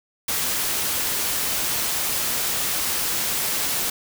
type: noise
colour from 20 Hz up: white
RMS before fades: -24 dBFS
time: 0.28-3.9 s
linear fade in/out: 5 ms
effects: none